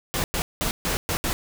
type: noise bursts at uneven times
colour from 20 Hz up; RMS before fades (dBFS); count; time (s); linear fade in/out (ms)
pink; -25; 6; 0.14-0.24 / 0.34-0.42 / 0.61-0.71 / 0.85-0.97 / 1.09-1.17 / 1.24-1.33; 0
effects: none